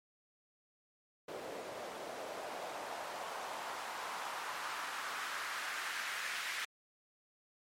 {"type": "noise with band-pass filter sweep", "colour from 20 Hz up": "white", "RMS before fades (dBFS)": -42, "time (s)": [1.28, 6.65], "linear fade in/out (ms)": 5, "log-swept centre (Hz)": [470, 1900], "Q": 1.8, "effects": ["MP3 64 kbps"]}